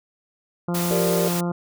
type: harmonic tone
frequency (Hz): 174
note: F3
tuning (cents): -6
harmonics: 1 / 2 / 3 / 4 / 5 / 6 / 7 / 8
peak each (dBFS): -23 / -29 / -33 / -35 / -37 / -39 / -40 / -41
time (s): 0.68-1.52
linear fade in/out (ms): 5
type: noise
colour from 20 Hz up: white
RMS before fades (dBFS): -29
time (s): 0.74-1.41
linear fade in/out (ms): 10
type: chord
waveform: sine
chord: G minor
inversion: none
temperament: equal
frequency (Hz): 392 / 466.2 / 587.3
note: G4 / Bb4 / D5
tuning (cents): 0 / 0 / 0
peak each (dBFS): -25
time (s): 0.91-1.28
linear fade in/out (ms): 0
effects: none